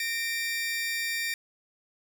sawtooth tone pair together, 1840.3 / 2349 Hz, A#6 / D7, -23 / 0 cents, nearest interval major third, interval 423 cents, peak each -28 dBFS, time 0-1.34 s, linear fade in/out 2 ms, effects none

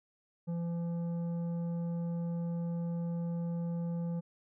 sine tone with tanh clipping, 170 Hz, F3, 46 cents flat, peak -34 dBFS, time 0.47-4.21 s, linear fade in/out 20 ms, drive 9 dB, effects none

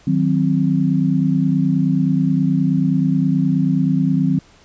sine chord, C diminished, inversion first, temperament equal, 155.56 / 185 / 261.6 Hz, Eb3 / Gb3 / C4, 0 / 0 / 0 cents, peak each -18 dBFS, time 0.07-4.39 s, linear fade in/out 5 ms, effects pink hiss -50 dBFS RMS until 4.64 s + resampled to 16000 Hz

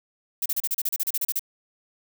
violet noise bursts, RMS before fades -25 dBFS, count 14, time 0.42-1.394 s, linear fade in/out 5 ms, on 38 ms, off 34 ms, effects none

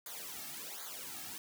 white noise with flanger, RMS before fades -45 dBFS, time 0.06-1.38 s, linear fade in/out 2 ms, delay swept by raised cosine 0.36 to 2.06 ms, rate 1.3 Hz, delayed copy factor -0.95, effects none

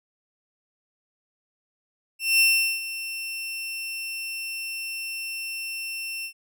sawtooth tone with ADSR envelope, 2700 Hz, E7, 41 cents sharp, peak -12 dBFS, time 2.19-6.33 s, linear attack 210 ms, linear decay 400 ms, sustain -15 dB, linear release 83 ms, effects none

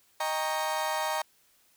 35% pulse chord, Eb dominant seventh, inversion none, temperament equal with one note detuned, 622.3 / 793.6 / 932.3 / 1108.7 Hz, Eb5 / G5 / Bb5 / Db6, 0 / +21 / 0 / 0 cents, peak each -32 / -33 / -30 / -36 dBFS, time 0.2-1.22 s, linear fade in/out 5 ms, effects white hiss -65 dBFS RMS until 1.76 s

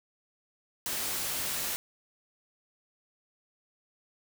white noise, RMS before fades -33 dBFS, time 0.86-1.76 s, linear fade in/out 0 ms, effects none

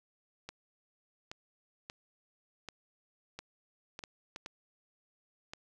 clicks, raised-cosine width 0.2 ms, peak -25 dBFS, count 10, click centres 0.49 / 1.315 / 1.899 / 2.687 / 3.39 / 3.991 / 4.038 / 4.361 / 4.461 / 5.535 s, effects none

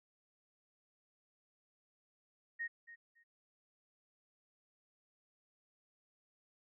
sine tone with echo, 1862 Hz, A#6, 2 cents flat, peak -37 dBFS, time 2.59-2.68 s, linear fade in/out 20 ms, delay 280 ms, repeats 2, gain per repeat -14 dB, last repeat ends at 3.24 s, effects none

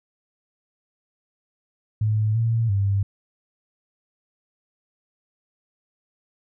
sine tone with pitch steps, 107.7 / 114.4 / 99.2 Hz, A2 / A#2 / G2, -37 / -32 / +21 cents, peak -18 dBFS, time 2.01-3.03 s, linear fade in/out 5 ms, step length 340 ms, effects none

